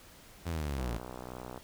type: linear sweep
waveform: sawtooth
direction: down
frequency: 87.31 to 53.1 Hz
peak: -29 dBFS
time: 0.45-0.99 s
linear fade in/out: 20 ms
type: click train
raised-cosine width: 1 ms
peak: -28 dBFS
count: 50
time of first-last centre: 0.79-1.577 s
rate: 62.3 Hz
effects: pink hiss -55 dBFS RMS until 1.63 s